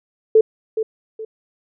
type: tone with echo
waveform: sine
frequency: 440 Hz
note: A4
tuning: in tune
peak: -7 dBFS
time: 0.35-0.41 s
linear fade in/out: 5 ms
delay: 420 ms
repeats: 2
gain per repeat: -10 dB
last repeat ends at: 1.25 s
effects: none